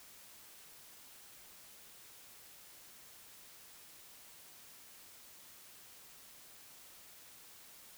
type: silence
effects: white hiss -57 dBFS RMS until 7.97 s